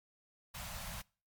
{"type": "band-stop noise", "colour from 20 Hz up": "pink", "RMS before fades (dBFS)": -44, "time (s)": [0.54, 1.02], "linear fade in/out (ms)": 10, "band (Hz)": [200, 570], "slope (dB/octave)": 48, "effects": ["noise-tail reverb RT60 0.4 s tail -25 dB re dry", "MP3 96 kbps"]}